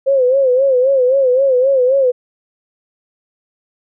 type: tone with vibrato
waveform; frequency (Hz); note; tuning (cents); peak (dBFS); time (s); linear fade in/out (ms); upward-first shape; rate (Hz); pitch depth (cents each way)
sine; 523.3; C5; 0; -9; 0.06-2.12; 20; sine; 3.8; 98
effects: none